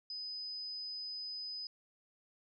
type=tone; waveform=sine; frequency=5010 Hz; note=D#8; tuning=11 cents sharp; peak=-40 dBFS; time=0.1-1.67 s; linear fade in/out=2 ms; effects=none